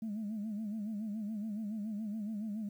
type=tone with vibrato; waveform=sine; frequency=212.8 Hz; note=G#3; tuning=42 cents sharp; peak=-34 dBFS; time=0.02-2.69 s; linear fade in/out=5 ms; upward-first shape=sine; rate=7.1 Hz; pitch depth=94 cents each way; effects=tanh soft clip ceiling -33 dBFS + 11-bit